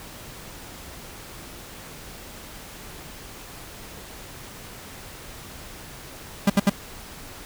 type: tone bursts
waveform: 45% pulse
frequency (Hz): 200.3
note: G3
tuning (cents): +38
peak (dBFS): -14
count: 3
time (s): 6.47-6.697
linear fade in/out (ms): 5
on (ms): 29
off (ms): 70
effects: pink hiss -41 dBFS RMS until 7.45 s